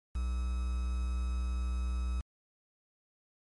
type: tone with quantisation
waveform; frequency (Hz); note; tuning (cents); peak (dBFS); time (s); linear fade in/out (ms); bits
triangle; 62.1; B1; +10; -28; 0.15-2.21; 5; 8
effects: MP3 48 kbps